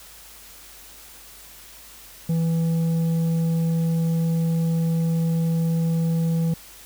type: tone with tanh clipping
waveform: sine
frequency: 164.81 Hz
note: E3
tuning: in tune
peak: -20 dBFS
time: 2.29-6.54 s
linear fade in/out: 5 ms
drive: 6 dB
effects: added 50 Hz sine -54 dBFS peak until 6.85 s + white hiss -45 dBFS RMS until 6.85 s